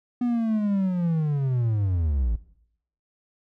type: linear sweep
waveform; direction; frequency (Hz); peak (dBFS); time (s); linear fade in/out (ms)
triangle; down; 246.9 to 51.9; -19; 0.21-2.36; 5
effects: noise-tail reverb RT60 0.7 s tail -18 dB re dry